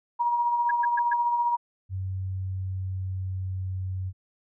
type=tone with tremolo; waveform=sine; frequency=953 Hz; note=A#5; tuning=38 cents sharp; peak=-20 dBFS; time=0.19-1.57 s; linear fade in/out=20 ms; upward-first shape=sine; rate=15 Hz; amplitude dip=40%
type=tone bursts; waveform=sine; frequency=1653 Hz; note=G#6; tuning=9 cents flat; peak=-24 dBFS; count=4; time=0.69-1.134 s; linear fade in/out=5 ms; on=21 ms; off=120 ms
type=tone with pitch glide; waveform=sine; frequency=94.5 to 93.58 Hz; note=F#2 to F#2; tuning=+37 to +20 cents; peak=-28 dBFS; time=1.89-4.13 s; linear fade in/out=50 ms; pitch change=-17 cents; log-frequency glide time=2.14-3.84 s
effects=none